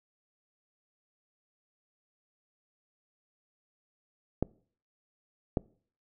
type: clicks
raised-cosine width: 2 ms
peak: -13 dBFS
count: 2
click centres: 4.426 / 5.572 s
effects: noise-tail reverb RT60 0.5 s tail -24 dB re dry